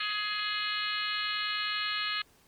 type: harmonic tone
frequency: 419.3 Hz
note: G#4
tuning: 17 cents sharp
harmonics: 3 / 4 / 5 / 6 / 7 / 8 / 9 / 10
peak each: -37 / -37 / -39 / -39 / -37 / -40 / -43 / -37 dBFS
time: 0-2.22 s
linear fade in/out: 5 ms
effects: pink hiss -63 dBFS RMS until 2.47 s + Opus 24 kbps